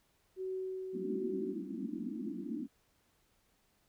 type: tone with tremolo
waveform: sine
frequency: 375.7 Hz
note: F#4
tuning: 26 cents sharp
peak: -35 dBFS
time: 0.36-1.56 s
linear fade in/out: 50 ms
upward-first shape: triangle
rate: 1.4 Hz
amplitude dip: 40%
type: band-pass noise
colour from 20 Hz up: pink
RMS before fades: -40 dBFS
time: 0.93-2.68 s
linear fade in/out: 20 ms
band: 190 to 340 Hz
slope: 96 dB/octave
effects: pink hiss -73 dBFS RMS until 3.88 s